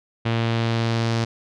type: tone with low-pass filter sweep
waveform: sawtooth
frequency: 114.9 Hz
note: A#2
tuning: 25 cents flat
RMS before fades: -22 dBFS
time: 0.25-1.25 s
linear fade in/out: 10 ms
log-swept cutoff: 3200 to 5200 Hz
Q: 1.7
effects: none